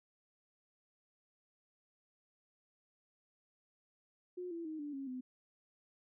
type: tone with pitch steps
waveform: sine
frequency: 360 / 335.9 / 313.4 / 292.4 / 272.8 / 254.6 Hz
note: F#4 / E4 / D#4 / D4 / C#4 / C4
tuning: -47 / +33 / +13 / -7 / -28 / -47 cents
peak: -40 dBFS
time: 4.37-5.21 s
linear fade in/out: 10 ms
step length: 140 ms
effects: none